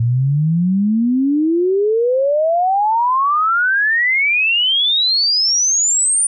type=exponential sweep; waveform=sine; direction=up; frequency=113.5 to 9397 Hz; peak=-12 dBFS; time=0-6.27 s; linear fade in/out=5 ms; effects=none